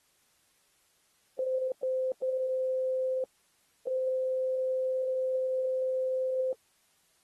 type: tone bursts at uneven times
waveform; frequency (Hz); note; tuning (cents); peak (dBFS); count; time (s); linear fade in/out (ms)
sine; 518; C5; -17; -27; 4; 1.39-1.72 / 1.83-2.12 / 2.22-3.24 / 3.87-6.53; 2
effects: white hiss -69 dBFS RMS until 7.23 s + AAC 32 kbps